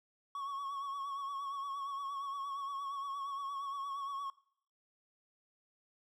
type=tone with vibrato; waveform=triangle; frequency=1111 Hz; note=C#6; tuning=4 cents sharp; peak=-36 dBFS; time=0.35-4.3 s; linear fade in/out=2 ms; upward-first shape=triangle; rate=8.6 Hz; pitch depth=52 cents each way; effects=noise-tail reverb RT60 0.6 s tail -19 dB re dry